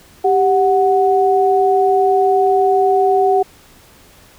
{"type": "tone pair together", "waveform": "sine", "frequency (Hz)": [392, 740], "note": ["G4", "F#5"], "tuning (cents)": [0, 0], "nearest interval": "major seventh", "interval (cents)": 1100, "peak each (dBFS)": -13, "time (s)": [0.24, 3.43], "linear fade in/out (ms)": 10, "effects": ["pink hiss -46 dBFS RMS until 4.38 s"]}